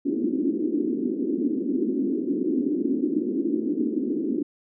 pink band-pass noise, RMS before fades -25 dBFS, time 0.05-4.43 s, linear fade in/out 10 ms, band 240 to 360 Hz, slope 48 dB/octave, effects none

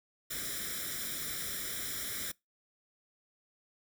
white noise with comb filter, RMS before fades -38 dBFS, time 0.3-2.32 s, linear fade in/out 10 ms, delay 0.55 ms, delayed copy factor +0.9, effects noise-tail reverb RT60 0.2 s tail -24 dB re dry

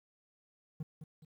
triangle tone with echo, 155.56 Hz, D#3, in tune, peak -34 dBFS, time 0.8-0.83 s, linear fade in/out 5 ms, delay 210 ms, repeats 2, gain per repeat -8 dB, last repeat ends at 1.25 s, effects 12-bit

